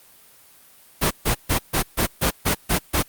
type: noise bursts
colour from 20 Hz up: pink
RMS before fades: -19 dBFS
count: 9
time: 1.01-3.03 s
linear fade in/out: 20 ms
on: 100 ms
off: 140 ms
effects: white hiss -51 dBFS RMS until 3.08 s + Opus 32 kbps